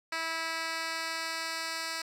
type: tone with band-pass filter sweep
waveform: 10% pulse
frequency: 326.2 Hz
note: E4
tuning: 18 cents flat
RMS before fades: -35 dBFS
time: 0.12-2.02 s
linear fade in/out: 5 ms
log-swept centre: 3000 to 4700 Hz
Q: 0.83
effects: none